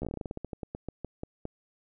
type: slowing click train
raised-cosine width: 2 ms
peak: -22 dBFS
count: 20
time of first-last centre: 0.02-1.454 s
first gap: 13 ms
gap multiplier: 1.17
effects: none